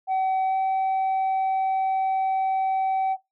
sine tone with pitch glide, 760 to 765.3 Hz, F#5 to G5, +46 to -42 cents, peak -18 dBFS, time 0.07-3.17 s, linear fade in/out 50 ms, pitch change +12 cents, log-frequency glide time 0.46-0.55 s, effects noise-tail reverb RT60 0.2 s tail -21 dB re dry + tanh soft clip ceiling -20 dBFS

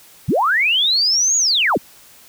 sine linear two-way sweep, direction up then down, 80.6 to 6820 to 80.6 Hz, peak -13 dBFS, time 0.28-1.78 s, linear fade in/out 10 ms, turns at 1.37 s, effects white hiss -46 dBFS RMS until 2.28 s

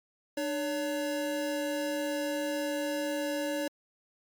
square tone pair together, 299.7 / 565.8 Hz, D4 / C#5, +35 / +35 cents, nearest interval major seventh, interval 1100 cents, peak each -34 / -33 dBFS, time 0.37-3.68 s, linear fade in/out 5 ms, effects MP3 96 kbps

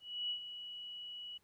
sine tone with ADSR envelope, 2935 Hz, F#7, 15 cents flat, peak -34 dBFS, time 0-1.38 s, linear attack 300 ms, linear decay 90 ms, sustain -10 dB, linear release 10 ms, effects pink hiss -75 dBFS RMS until 1.43 s

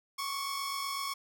sawtooth tone cluster, 1098 / 1146 / 5310 Hz, C#6 / D6 / E8, -17 / -43 / +12 cents, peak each -32 / -37 / -38 dBFS, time 0.18-1.14 s, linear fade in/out 10 ms, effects none

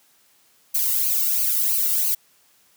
violet noise with flanger, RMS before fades -21 dBFS, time 0.74-2.15 s, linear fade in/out 10 ms, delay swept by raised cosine 0.55 to 1.24 ms, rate 3 Hz, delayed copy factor -0.9, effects white hiss -59 dBFS RMS until 2.76 s + high-pass 100 Hz 12 dB/octave

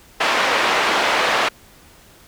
pink band-pass noise, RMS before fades -18 dBFS, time 0.2-1.49 s, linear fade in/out 10 ms, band 610 to 3000 Hz, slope 12 dB/octave, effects pink hiss -48 dBFS RMS until 2.27 s

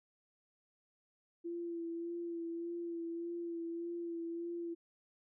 sine tone with vibrato, 338.7 Hz, E4, 47 cents sharp, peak -38 dBFS, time 1.44-4.75 s, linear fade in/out 20 ms, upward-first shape sine, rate 1.7 Hz, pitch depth 24 cents each way, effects none

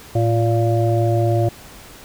harmonic tone with a mistuned harmonic, 115.8 Hz, A#2, 11 cents flat, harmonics 1 / 3 / 5 / 6, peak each -16 / -21 / -23 / -24 dBFS, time 0.15-1.49 s, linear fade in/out 5 ms, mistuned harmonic 1, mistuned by -50 cents, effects pink hiss -41 dBFS RMS until 2.04 s

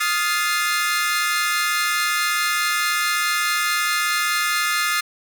sawtooth chord, F dominant seventh, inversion third, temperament equal with one note detuned, 1244.5 / 1396.9 / 1728.8 / 2093 Hz, Eb6 / F6 / A6 / C7, 0 / 0 / -31 / 0 cents, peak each -20 / -22 / -22 / -21 dBFS, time 0-5.01 s, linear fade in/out 10 ms, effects none

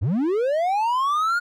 triangle linear sweep, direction up, 78 to 1446 Hz, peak -17 dBFS, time 0.01-1.4 s, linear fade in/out 20 ms, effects none

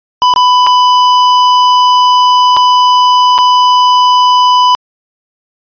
square tone with dropouts, 996 Hz, B5, 14 cents sharp, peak -5 dBFS, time 0.22-4.75 s, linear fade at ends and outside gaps 0 ms, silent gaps 0.338-0.361 / 0.666-0.67 / 2.566-2.57 / 3.38-3.386 s, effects resampled to 11025 Hz

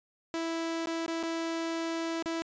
sawtooth tone with dropouts, 329.6 Hz, E4, in tune, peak -27 dBFS, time 0.34-2.42 s, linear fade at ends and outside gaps 0 ms, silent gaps 0.858-0.872 / 1.063-1.08 / 1.228-1.234 / 2.225-2.259 s, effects resampled to 16000 Hz

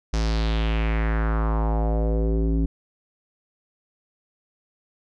square tone with low-pass filter sweep, 55 Hz, A1, in tune, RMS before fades -22 dBFS, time 0.13-2.66 s, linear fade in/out 5 ms, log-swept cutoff 5900 to 270 Hz, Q 2.8, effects none

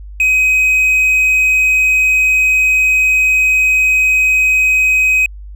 triangle tone, 2524 Hz, D#7, 24 cents sharp, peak -7 dBFS, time 0.2-5.26 s, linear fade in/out 2 ms, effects added 50 Hz sine -28 dBFS peak until 5.55 s

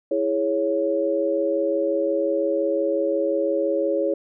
sine chord, C# minor, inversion first, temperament equal, 329.6 / 415.3 / 554.4 Hz, E4 / G#4 / C#5, 0 / 0 / 0 cents, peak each -25 / -25 / -22 dBFS, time 0.11-4.14 s, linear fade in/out 5 ms, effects none

